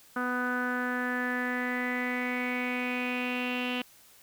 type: tone with low-pass filter sweep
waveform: sawtooth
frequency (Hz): 248.5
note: B3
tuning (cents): +11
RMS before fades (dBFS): -31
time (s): 0.16-3.82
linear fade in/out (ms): 5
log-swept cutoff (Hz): 1400 to 2900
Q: 7.4
effects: white hiss -57 dBFS RMS until 4.22 s